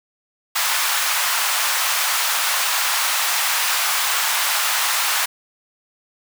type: high-pass noise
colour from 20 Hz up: pink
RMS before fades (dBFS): -20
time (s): 0.55-5.26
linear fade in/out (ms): 10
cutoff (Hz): 890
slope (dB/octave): 24
effects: none